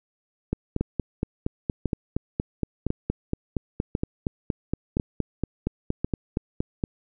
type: two click trains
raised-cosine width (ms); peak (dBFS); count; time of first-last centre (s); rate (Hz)
3; -11 / -11; 6 / 28; 0.81-6.046 / 0.53-6.838; 0.955 / 4.28
effects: none